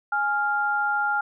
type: tone pair together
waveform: sine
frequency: 830.6 / 1396.9 Hz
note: G#5 / F6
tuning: 0 / 0 cents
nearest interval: major sixth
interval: 900 cents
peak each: -25 / -23 dBFS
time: 0.12-1.21 s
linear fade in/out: 5 ms
effects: none

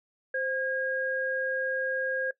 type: tone pair together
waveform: sine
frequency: 523.3 / 1630 Hz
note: C5 / G#6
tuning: 0 / -33 cents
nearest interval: octave + minor sixth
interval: 1967 cents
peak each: -31 / -29 dBFS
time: 0.34-2.31 s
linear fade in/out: 5 ms
effects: noise-tail reverb RT60 0.1 s tail -18 dB re dry

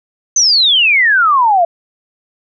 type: exponential sweep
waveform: sine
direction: down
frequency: 6290 to 659.3 Hz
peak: -7 dBFS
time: 0.36-1.65 s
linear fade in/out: 5 ms
effects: none

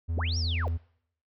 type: tone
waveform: triangle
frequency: 83 Hz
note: E2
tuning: 12 cents sharp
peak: -25 dBFS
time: 0.08-0.78 s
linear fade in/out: 20 ms
type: linear two-way sweep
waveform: sine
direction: up then down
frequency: 121.5 to 5710 to 379.9 Hz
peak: -32 dBFS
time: 0.17-0.68 s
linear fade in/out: 0 ms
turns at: 0.38 s
effects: noise-tail reverb RT60 0.7 s tail -24 dB re dry

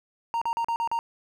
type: tone bursts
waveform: triangle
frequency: 927 Hz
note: A#5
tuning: 10 cents flat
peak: -22 dBFS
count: 6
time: 0.34-0.99 s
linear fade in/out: 0 ms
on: 75 ms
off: 40 ms
effects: none

